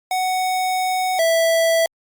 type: tone pair in turn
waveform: square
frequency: 743 / 658.9 Hz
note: F#5 / E5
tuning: +7 / -1 cents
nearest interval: major second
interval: 208 cents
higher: first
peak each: -19 / -15 dBFS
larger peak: second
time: 0.11-1.19 / 1.19-1.86 s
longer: first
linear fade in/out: 2 ms
effects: Opus 48 kbps